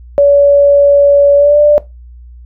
sine tone with pitch glide, 569 to 590.8 Hz, C#5 to D5, +45 to +10 cents, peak -3 dBFS, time 0.18-1.78 s, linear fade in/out 0 ms, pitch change +65 cents, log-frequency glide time 1.36-1.59 s, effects noise-tail reverb RT60 0.2 s tail -18 dB re dry + added 60 Hz sine -31 dBFS peak until 2.45 s

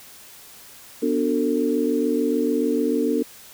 sine chord, B minor seventh, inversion none, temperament equal with one note detuned, 246.9 / 293.7 / 370 / 450 Hz, B3 / D4 / F#4 / A4, 0 / 0 / 0 / +39 cents, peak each -24 / -23 / -29 / -23 dBFS, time 1.02-3.23 s, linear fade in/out 10 ms, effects white hiss -45 dBFS RMS until 3.53 s

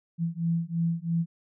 sine beating tone pair, 165.9 / 168.9 Hz, E3 / E3, +11 / +42 cents, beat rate 3 Hz, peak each -28 dBFS, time 0.18-1.26 s, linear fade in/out 50 ms, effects none

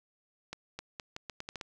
accelerating click train, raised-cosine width 0.2 ms, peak -22 dBFS, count 9, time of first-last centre 0.53-1.612 s, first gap 260 ms, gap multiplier 0.8, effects none

